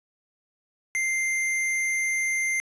square tone, 2093 Hz, C7, in tune, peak -24 dBFS, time 0.95-2.6 s, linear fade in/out 0 ms, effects resampled to 24000 Hz + 10-bit

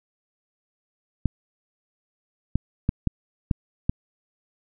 clicks, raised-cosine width 5 ms, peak -8 dBFS, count 6, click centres 1.257 / 2.556 / 2.891 / 3.073 / 3.512 / 3.895 s, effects none

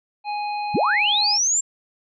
harmonic tone, 830.6 Hz, G#5, in tune, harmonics 1 / 3 / 5, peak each -24 / -34 / -38 dBFS, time 0.24-1.39 s, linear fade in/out 50 ms
sine linear sweep, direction up, 92.5 to 7500 Hz, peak -17 dBFS, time 0.74-1.61 s, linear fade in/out 10 ms
effects none

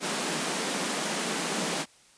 pink high-pass noise, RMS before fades -30 dBFS, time 0-1.86 s, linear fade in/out 50 ms, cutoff 160 Hz, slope 96 dB/octave, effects white hiss -58 dBFS RMS until 2.17 s + resampled to 22050 Hz

